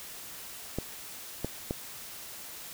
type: clicks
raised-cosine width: 2 ms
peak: -17 dBFS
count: 3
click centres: 0.786 / 1.446 / 1.709 s
effects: white hiss -44 dBFS RMS until 2.73 s